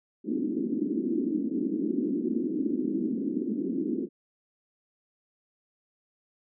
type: band-pass noise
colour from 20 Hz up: pink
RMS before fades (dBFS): -29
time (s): 0.24-4.09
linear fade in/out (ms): 50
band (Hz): 220 to 350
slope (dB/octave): 48
effects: none